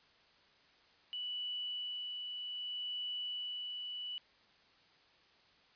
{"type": "tone with tremolo", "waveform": "sine", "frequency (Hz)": 2960, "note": "F#7", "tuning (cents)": 0, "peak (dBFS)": -37, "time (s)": [1.13, 4.18], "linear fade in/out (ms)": 0, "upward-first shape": "sine", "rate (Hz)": 0.64, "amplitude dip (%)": 30, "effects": ["white hiss -66 dBFS RMS until 5.75 s", "resampled to 11025 Hz"]}